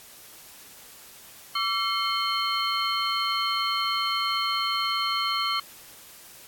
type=tone cluster; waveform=sine; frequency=1152 / 1350 / 2153 / 3081 / 4252 Hz; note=D6 / E6 / C7 / G7 / C8; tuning=-34 / +41 / +49 / -31 / +27 cents; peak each=-28 / -32 / -33 / -30 / -30 dBFS; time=1.55-5.6 s; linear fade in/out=5 ms; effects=white hiss -48 dBFS RMS until 6.47 s + AAC 64 kbps